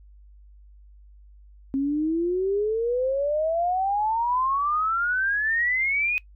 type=exponential sweep; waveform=sine; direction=up; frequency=267.4 to 2517 Hz; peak=-21 dBFS; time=1.74-6.18 s; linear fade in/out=0 ms; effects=noise-tail reverb RT60 0.1 s tail -21 dB re dry + added 50 Hz sine -47 dBFS peak until 6.35 s